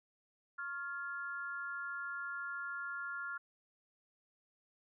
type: tone with amplitude modulation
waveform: sine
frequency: 1396.9 Hz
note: F6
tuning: in tune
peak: -35 dBFS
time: 0.58-3.38 s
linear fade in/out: 10 ms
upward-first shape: sine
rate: 300 Hz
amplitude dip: 85%
effects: none